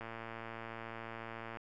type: click train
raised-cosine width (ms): 0.5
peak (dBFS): -29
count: 179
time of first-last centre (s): 0.01-1.571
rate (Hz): 114
effects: none